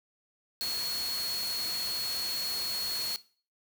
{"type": "tone in noise", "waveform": "sine", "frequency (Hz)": 4334, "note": "C#8", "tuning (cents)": -40, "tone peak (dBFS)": -31, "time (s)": [0.61, 3.16], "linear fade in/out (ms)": 0, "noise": "white", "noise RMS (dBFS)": -38, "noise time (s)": [0.61, 3.16], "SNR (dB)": 4, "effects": ["noise-tail reverb RT60 0.4 s tail -18 dB re dry"]}